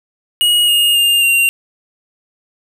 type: tone with pitch steps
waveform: square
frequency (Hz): 2891 / 2850 / 2809 / 2768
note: F#7 / F7 / F7 / F7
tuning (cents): -41 / +34 / +9 / -16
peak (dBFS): -10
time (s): 0.41-1.49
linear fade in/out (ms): 0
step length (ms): 270
effects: none